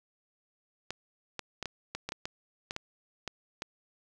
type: clicks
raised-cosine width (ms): 0.2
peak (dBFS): -18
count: 12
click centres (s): 0.906 / 1.393 / 1.627 / 1.657 / 1.95 / 2.09 / 2.121 / 2.255 / 2.709 / 2.764 / 3.277 / 3.621
effects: none